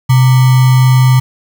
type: tone with sample-and-hold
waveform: sine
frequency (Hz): 128.2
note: C3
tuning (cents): -35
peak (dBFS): -4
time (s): 0.09-1.2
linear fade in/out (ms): 10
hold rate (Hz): 1050
effects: none